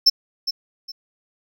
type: tone with echo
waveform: triangle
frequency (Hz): 5320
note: E8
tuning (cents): +15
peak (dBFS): -8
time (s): 0.06-0.1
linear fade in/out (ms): 10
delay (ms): 410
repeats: 2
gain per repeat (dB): -11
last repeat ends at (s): 0.92
effects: none